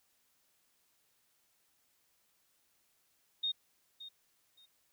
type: tone with echo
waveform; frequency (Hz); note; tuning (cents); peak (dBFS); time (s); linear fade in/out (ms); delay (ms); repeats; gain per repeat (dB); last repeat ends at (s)
sine; 3700; A#7; -14; -31; 3.43-3.52; 10; 570; 2; -14; 4.66
effects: white hiss -74 dBFS RMS until 4.92 s